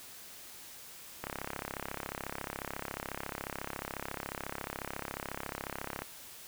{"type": "click train", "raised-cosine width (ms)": 0.5, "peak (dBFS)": -21, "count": 164, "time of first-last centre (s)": [1.24, 6.02], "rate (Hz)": 34.1, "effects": ["white hiss -50 dBFS RMS until 6.47 s"]}